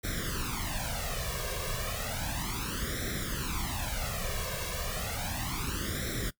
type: noise with flanger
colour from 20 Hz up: pink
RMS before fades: -34 dBFS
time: 0.03-6.31 s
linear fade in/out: 20 ms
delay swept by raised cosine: 0.53 to 1.83 ms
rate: 0.33 Hz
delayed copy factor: +1
effects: noise-tail reverb RT60 0.1 s tail -19 dB re dry